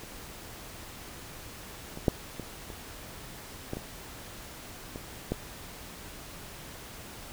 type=clicks; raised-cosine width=2 ms; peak=-30 / -26 / -8 / -23 / -27 / -19 / -22 / -24 / -15 dBFS; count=9; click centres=0.036 / 1.974 / 2.082 / 2.397 / 2.702 / 3.734 / 3.77 / 4.959 / 5.32 s; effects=pink hiss -45 dBFS RMS until 7.32 s

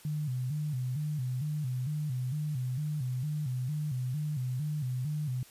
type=tone with vibrato; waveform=sine; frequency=138.4 Hz; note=C#3; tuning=2 cents flat; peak=-30 dBFS; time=0.05-5.43 s; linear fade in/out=2 ms; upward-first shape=square; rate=2.2 Hz; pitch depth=150 cents each way; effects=white hiss -56 dBFS RMS until 5.5 s + resampled to 32000 Hz

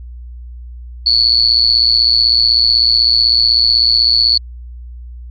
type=tone with amplitude modulation; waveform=sine; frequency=4421 Hz; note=C#8; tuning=5 cents flat; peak=-4 dBFS; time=1.06-4.38 s; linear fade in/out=5 ms; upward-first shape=sine; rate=116 Hz; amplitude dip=100%; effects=added 60 Hz sine -28 dBFS peak until 5.3 s

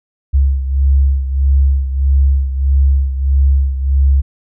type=beating tone pair; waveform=sine; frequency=67.9 / 69.5 Hz; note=C#2 / C#2; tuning=-35 / +5 cents; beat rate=1.6 Hz; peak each=-10 / -16 dBFS; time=0.33-4.22 s; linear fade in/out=20 ms; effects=none

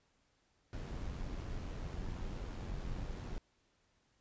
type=noise with amplitude modulation; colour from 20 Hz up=brown; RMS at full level=-40 dBFS; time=0.73-3.38 s; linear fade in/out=0 ms; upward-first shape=sine; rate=90.1 Hz; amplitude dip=35%; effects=pink hiss -75 dBFS RMS until 4.2 s + resampled to 16000 Hz

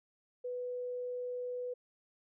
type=tone; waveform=sine; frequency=494.9 Hz; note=B4; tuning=4 cents sharp; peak=-36 dBFS; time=0.44-1.74 s; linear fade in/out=10 ms; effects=none

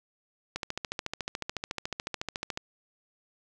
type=click train; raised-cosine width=0.2 ms; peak=-15 dBFS; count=29; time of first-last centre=0.56-2.574 s; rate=13.9 Hz; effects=none

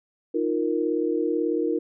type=chord; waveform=sine; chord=Eb suspended second; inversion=none; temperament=equal; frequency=311.1 / 349.2 / 466.2 Hz; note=Eb4 / F4 / Bb4; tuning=0 / 0 / 0 cents; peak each=-26 dBFS; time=0.34-1.79 s; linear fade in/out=10 ms; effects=none

